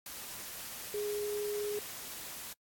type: tone in noise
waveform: sine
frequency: 415.3 Hz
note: G#4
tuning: in tune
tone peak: -33 dBFS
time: 0.94-1.79 s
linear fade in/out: 2 ms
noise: white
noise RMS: -44 dBFS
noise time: 0.06-2.53 s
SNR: +8 dB
effects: noise-tail reverb RT60 0.1 s tail -26 dB re dry + AAC 64 kbps